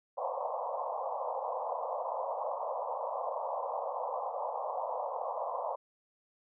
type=band-pass noise; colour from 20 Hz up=pink; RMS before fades=-36 dBFS; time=0.17-5.76 s; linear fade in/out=10 ms; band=500 to 1100 Hz; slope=96 dB/octave; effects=none